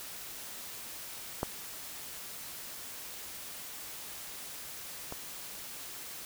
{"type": "clicks", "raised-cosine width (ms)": 1, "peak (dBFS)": [-16, -25], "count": 2, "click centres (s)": [1.431, 5.124], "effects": ["white hiss -44 dBFS RMS until 6.25 s"]}